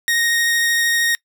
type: tone with vibrato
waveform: sawtooth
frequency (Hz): 1864.7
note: A#6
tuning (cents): 0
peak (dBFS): -12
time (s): 0.08-1.15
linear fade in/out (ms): 0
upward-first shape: triangle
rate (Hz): 13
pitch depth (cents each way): 10
effects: noise-tail reverb RT60 0.1 s tail -24 dB re dry